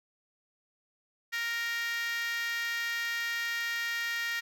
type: tone with high-pass filter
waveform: 5% pulse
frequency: 466.2 Hz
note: A#4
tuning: in tune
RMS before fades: -33 dBFS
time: 1.32-4.41 s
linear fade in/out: 20 ms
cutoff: 1700 Hz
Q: 8.2
effects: none

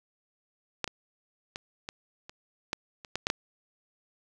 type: clicks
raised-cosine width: 0.2 ms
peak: -11 / -19 / -19 / -19 / -26 / -12 / -26 / -13 / -9 / -9 dBFS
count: 10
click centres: 0.843 / 0.877 / 1.559 / 1.889 / 2.295 / 2.731 / 3.048 / 3.156 / 3.269 / 3.301 s
effects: none

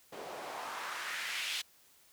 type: noise with band-pass filter sweep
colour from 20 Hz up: white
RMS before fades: -40 dBFS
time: 0.12-1.62 s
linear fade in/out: 10 ms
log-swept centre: 440 to 3300 Hz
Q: 1.8
effects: white hiss -64 dBFS RMS until 2.12 s

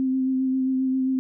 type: tone with vibrato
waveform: sine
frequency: 261.6 Hz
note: C4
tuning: in tune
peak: -20 dBFS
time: 0-1.19 s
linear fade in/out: 0 ms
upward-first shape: sine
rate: 7.5 Hz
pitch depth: 17 cents each way
effects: none

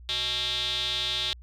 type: tone with band-pass filter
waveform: square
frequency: 123.47 Hz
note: B2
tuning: in tune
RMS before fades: -29 dBFS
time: 0.09-1.33 s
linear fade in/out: 0 ms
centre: 3600 Hz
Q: 7.6
effects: added 60 Hz sine -44 dBFS peak until 1.42 s

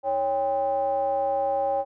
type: ring-modulated tone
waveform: triangle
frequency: 119.9 Hz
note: A#2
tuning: 49 cents sharp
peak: -17 dBFS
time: 0.03-1.85 s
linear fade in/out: 50 ms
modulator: 675 Hz
effects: none

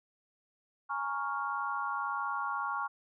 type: chord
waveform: sine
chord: Bb minor seventh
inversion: third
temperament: equal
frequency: 830.6 / 932.3 / 1108.7 / 1396.9 Hz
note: Ab5 / Bb5 / Db6 / F6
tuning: 0 / 0 / 0 / 0 cents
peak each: -39 / -40 / -35 / -37 dBFS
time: 0.89-2.88 s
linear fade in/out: 20 ms
effects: none

